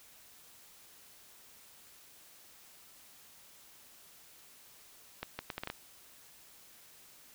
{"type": "accelerating click train", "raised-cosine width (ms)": 0.3, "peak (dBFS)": -21, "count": 7, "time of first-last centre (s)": [5.23, 5.701], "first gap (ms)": 160, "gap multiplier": 0.7, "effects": ["white hiss -58 dBFS RMS until 7.34 s"]}